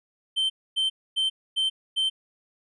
triangle tone bursts, 3107 Hz, G7, 16 cents flat, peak -20 dBFS, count 5, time 0.36-2.1 s, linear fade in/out 20 ms, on 140 ms, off 260 ms, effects resampled to 24000 Hz

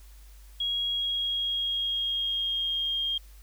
sine tone with pitch glide, 3300 to 3223 Hz, G#7 to G7, -12 to +47 cents, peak -26 dBFS, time 0.6-3.18 s, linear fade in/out 5 ms, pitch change -41 cents, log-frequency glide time 0.93-3 s, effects added 50 Hz sine -47 dBFS peak until 3.42 s + white hiss -59 dBFS RMS until 3.42 s

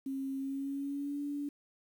sine tone with pitch glide, 270 to 287.7 Hz, C#4 to D4, -45 to -36 cents, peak -34 dBFS, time 0.06-1.49 s, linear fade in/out 5 ms, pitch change +109 cents, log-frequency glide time 0.39-1.21 s, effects 10-bit

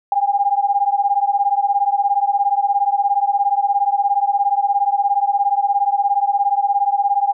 sine beating tone pair, 797 / 814 Hz, G5 / G#5, +28 / -35 cents, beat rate 17 Hz, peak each -17 dBFS, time 0.12-7.33 s, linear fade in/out 2 ms, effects none

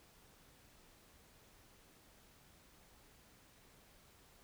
silence, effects pink hiss -65 dBFS RMS until 4.43 s

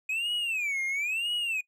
triangle tone with vibrato, 2489 Hz, D#7, in tune, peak -26 dBFS, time 0.09-1.61 s, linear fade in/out 5 ms, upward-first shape sine, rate 1 Hz, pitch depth 270 cents each way, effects noise-tail reverb RT60 0.1 s tail -22 dB re dry

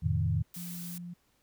sine chord, F dominant seventh, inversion none, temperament equal, 87.31 / 110 / 130.81 / 155.56 Hz, F2 / A2 / C3 / Eb3, 0 / 0 / 0 / 0 cents, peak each -30 / -31 / -35 / -31 dBFS, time 0.02-0.43 s, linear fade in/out 20 ms
blue noise, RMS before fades -44 dBFS, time 0.54-0.98 s, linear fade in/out 2 ms
sine tone, 174.61 Hz, F3, in tune, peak -39 dBFS, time 0.56-1.14 s, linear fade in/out 10 ms
effects pink hiss -71 dBFS RMS until 1.42 s

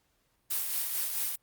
blue noise with tremolo, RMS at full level -30 dBFS, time 0.5-1.36 s, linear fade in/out 10 ms, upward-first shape sine, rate 4.5 Hz, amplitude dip 40%, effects pink hiss -73 dBFS RMS until 1.42 s + Opus 48 kbps

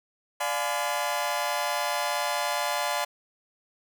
sawtooth chord, D diminished seventh, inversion none, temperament just, 587.3 / 704.8 / 845.8 / 1014.9 Hz, D5 / F5 / Ab5 / Cb6, 0 / +16 / +31 / +47 cents, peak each -28 dBFS, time 0.4-3.05 s, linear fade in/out 10 ms, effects none

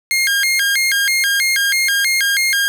sawtooth tone with vibrato, 1856 Hz, A#6, 8 cents flat, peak -10 dBFS, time 0.11-2.68 s, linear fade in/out 0 ms, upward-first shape square, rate 3.1 Hz, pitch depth 240 cents each way, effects none

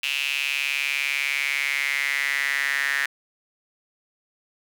sawtooth tone with high-pass filter sweep, 140 Hz, C#3, 18 cents sharp, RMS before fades -25 dBFS, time 0.03-3.06 s, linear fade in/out 5 ms, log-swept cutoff 2700 to 1800 Hz, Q 7.2, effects none

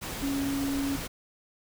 sine tone in noise, 277.2 Hz, C#4, in tune, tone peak -27 dBFS, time 0.22-0.97 s, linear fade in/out 20 ms, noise pink, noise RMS -36 dBFS, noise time 0.01-1.08 s, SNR +6 dB, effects none

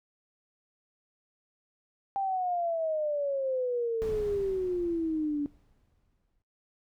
sine exponential sweep, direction down, 795 to 285.8 Hz, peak -27 dBFS, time 2.16-5.46 s, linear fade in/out 0 ms
brown noise with exponential decay, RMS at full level -36 dBFS, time 4.02-6.42 s, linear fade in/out 0 ms, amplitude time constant 520 ms
effects noise-tail reverb RT60 0.4 s tail -23 dB re dry

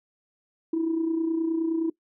sine tone with amplitude modulation, 326.6 Hz, E4, 16 cents flat, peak -19 dBFS, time 0.73-1.9 s, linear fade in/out 5 ms, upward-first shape sine, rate 29.6 Hz, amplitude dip 60%, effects noise-tail reverb RT60 0.1 s tail -20 dB re dry + tanh soft clip ceiling -18 dBFS

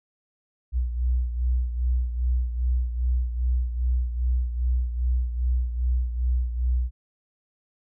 sine beating tone pair, 61.1 / 63.6 Hz, B1 / C2, -18 / -48 cents, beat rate 2.5 Hz, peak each -22 / -29 dBFS, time 0.72-6.91 s, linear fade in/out 50 ms, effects none

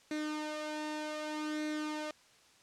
sawtooth tone with flanger, 304.7 Hz, D#4, 36 cents flat, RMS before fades -38 dBFS, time 0.11-2.11 s, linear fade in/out 2 ms, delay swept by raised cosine 0.49 to 2.19 ms, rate 0.65 Hz, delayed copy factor +0.6, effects white hiss -63 dBFS RMS until 2.62 s + low-pass 7000 Hz 12 dB/octave

